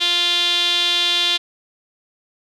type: tone with band-pass filter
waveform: sawtooth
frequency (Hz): 349.2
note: F4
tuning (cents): 0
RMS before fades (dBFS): -18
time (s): 0-1.38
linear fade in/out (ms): 20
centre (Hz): 3500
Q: 6.2
effects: none